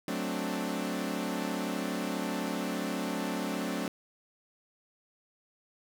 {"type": "chord", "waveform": "sawtooth", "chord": "D dominant seventh", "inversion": "first", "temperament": "equal", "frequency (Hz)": [185, 220, 261.6, 293.7], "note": ["F#3", "A3", "C4", "D4"], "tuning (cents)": [0, 0, 0, 0], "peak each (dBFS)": -33, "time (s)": [0.08, 3.88], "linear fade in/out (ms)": 2, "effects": []}